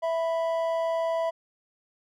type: tone pair together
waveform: triangle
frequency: 659.3 / 987.8 Hz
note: E5 / B5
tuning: 0 / 0 cents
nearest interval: perfect fifth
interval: 700 cents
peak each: -23 / -31 dBFS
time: 0.02-1.31 s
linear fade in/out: 20 ms
effects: none